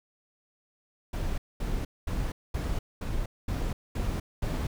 brown noise bursts, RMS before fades -30 dBFS, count 8, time 1.13-4.67 s, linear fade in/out 5 ms, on 250 ms, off 220 ms, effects none

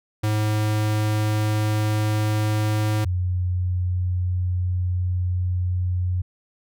square / sine tone pair in turn, 106.9 / 90.28 Hz, A2 / F#2, -49 / -42 cents, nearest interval minor third, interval 293 cents, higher first, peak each -20 dBFS, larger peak neither, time 0.23-3.05 / 3.05-6.22 s, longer second, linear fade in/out 10 ms, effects none

